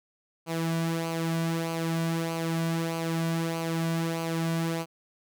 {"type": "tone with flanger", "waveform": "sawtooth", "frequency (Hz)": 164.81, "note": "E3", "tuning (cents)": 0, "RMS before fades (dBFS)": -29, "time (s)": [0.46, 4.86], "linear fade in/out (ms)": 50, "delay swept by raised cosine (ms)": [0.55, 2.35], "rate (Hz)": 1.6, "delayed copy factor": -0.55, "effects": []}